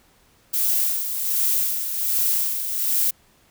violet noise with tremolo, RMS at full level -20 dBFS, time 0.53-3.11 s, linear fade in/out 10 ms, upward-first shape sine, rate 1.3 Hz, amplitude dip 55%, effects pink hiss -58 dBFS RMS until 3.5 s

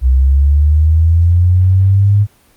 sine linear sweep, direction up, 62.7 to 103.83 Hz, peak -6 dBFS, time 0.01-2.27 s, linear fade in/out 50 ms, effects pink hiss -50 dBFS RMS until 2.56 s + Opus 24 kbps

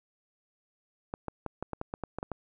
clicks, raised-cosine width 1 ms, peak -20 dBFS, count 11, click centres 1.139 / 1.283 / 1.463 / 1.626 / 1.733 / 1.814 / 1.939 / 2.037 / 2.186 / 2.229 / 2.317 s, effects none

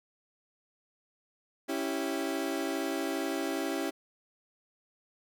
30% pulse chord, C# diminished, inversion none, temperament equal, 277.2 / 329.6 / 392 Hz, C#4 / E4 / G4, 0 / 0 / 0 cents, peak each -32 / -32 / -34 dBFS, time 1.68-3.91 s, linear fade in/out 20 ms, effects none

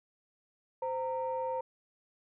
sine tone pair together, 518 / 922.2 Hz, C5 / A#5, -17 / -19 cents, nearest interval minor seventh, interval 998 cents, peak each -33 / -34 dBFS, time 0.82-1.61 s, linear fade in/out 5 ms, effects tanh soft clip ceiling -25 dBFS

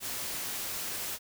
white noise, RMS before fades -36 dBFS, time 0-1.19 s, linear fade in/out 50 ms, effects none

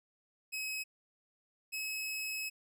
sawtooth tone pair in turn, 2555 / 2569 Hz, D#7 / E7, +45 / -45 cents, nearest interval unison, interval 10 cents, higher second, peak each -33 / -33 dBFS, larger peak neither, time 0.52-0.84 / 1.72-2.5 s, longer second, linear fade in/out 20 ms, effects none

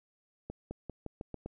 accelerating click train, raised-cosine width 2 ms, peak -26 dBFS, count 7, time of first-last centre 0.5-1.46 s, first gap 210 ms, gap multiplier 0.89, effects none

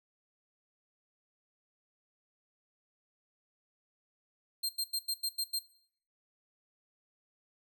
sawtooth tone bursts, 4186 Hz, C8, in tune, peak -28 dBFS, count 7, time 4.63-5.592 s, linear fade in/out 10 ms, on 62 ms, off 88 ms, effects noise-tail reverb RT60 0.6 s tail -17 dB re dry

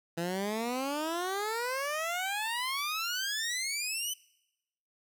15% pulse exponential sweep, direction up, 165.4 to 3052 Hz, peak -25 dBFS, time 0.17-4.14 s, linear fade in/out 10 ms, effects noise-tail reverb RT60 0.9 s tail -23 dB re dry

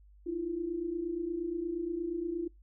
sine tone pair together, 315 / 343.5 Hz, D#4 / F4, +21 / -29 cents, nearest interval minor second, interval 150 cents, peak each -38 / -33 dBFS, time 0.26-2.48 s, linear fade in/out 10 ms, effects noise-tail reverb RT60 0.2 s tail -26 dB re dry + added 50 Hz sine -55 dBFS peak until 2.62 s

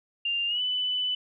sine tone with pitch glide, 2794 to 2995 Hz, F7 to F#7, 0 to +20 cents, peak -25 dBFS, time 0.25-1.15 s, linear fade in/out 5 ms, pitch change +120 cents, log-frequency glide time 0.47-0.61 s, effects none

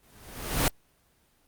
pink noise with exponential growth, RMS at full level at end -21 dBFS, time 0.03-0.68 s, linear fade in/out 1 ms, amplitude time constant 140 ms, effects pink hiss -66 dBFS RMS until 1.47 s + Opus 24 kbps

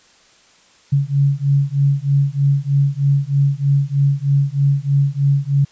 sine beating tone pair, 138.59 / 141.79 Hz, C#3 / C#3, 0 / +40 cents, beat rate 3.2 Hz, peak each -16 dBFS, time 0.92-5.65 s, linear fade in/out 10 ms, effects white hiss -51 dBFS RMS until 5.71 s + resampled to 16000 Hz

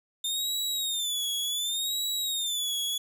sawtooth tone with vibrato, 3608 Hz, A7, 43 cents sharp, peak -25 dBFS, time 0.24-2.98 s, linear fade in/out 5 ms, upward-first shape sine, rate 0.68 Hz, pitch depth 130 cents each way, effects none

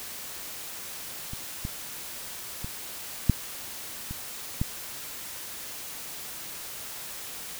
clicks, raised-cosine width 5 ms, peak -24 / -19 / -22 / -6 / -23 / -13 dBFS, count 6, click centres 1.334 / 1.651 / 2.645 / 3.297 / 4.11 / 4.615 s, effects white hiss -39 dBFS RMS until 7.59 s

